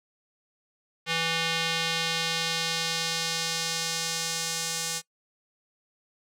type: tone with band-pass filter sweep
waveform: square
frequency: 164.81 Hz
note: E3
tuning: in tune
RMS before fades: -29 dBFS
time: 1.06-5.02 s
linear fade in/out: 50 ms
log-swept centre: 3000 to 7000 Hz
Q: 1.3
effects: noise-tail reverb RT60 0.1 s tail -21 dB re dry